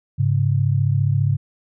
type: tone pair together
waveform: sine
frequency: 103.83 / 138.59 Hz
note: G#2 / C#3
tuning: 0 / 0 cents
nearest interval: perfect fourth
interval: 500 cents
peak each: -18 dBFS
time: 0.18-1.37 s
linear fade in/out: 20 ms
effects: none